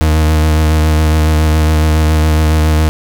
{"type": "tone with vibrato", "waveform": "40% pulse", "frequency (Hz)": 77.78, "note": "D#2", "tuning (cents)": 0, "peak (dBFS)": -7, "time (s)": [0.01, 2.89], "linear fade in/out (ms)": 0, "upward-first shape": "sine", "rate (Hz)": 7.2, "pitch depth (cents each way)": 23, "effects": []}